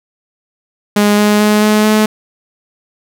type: tone with pitch steps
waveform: sawtooth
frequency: 206.9 / 208.8 / 210.8 / 212.7 / 214.7 Hz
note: G#3 / G#3 / G#3 / G#3 / A3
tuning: -6 / +10 / +26 / +42 / -42 cents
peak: -4 dBFS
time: 0.96-2.06 s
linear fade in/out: 5 ms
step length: 220 ms
effects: none